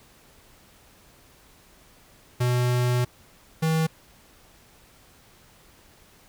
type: tone pair in turn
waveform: square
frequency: 123.47 / 160.22 Hz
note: B2 / E3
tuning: 0 / -49 cents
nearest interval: perfect fourth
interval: 451 cents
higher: second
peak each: -21 dBFS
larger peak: neither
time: 2.4-3.05 / 3.62-3.87 s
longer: first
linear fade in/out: 10 ms
effects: pink hiss -55 dBFS RMS until 6.28 s